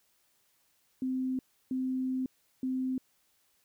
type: tone bursts at uneven times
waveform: sine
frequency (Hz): 258.9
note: C4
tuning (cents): -18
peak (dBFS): -29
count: 3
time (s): 1.02-1.39 / 1.71-2.26 / 2.63-2.98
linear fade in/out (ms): 2
effects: white hiss -71 dBFS RMS until 3.64 s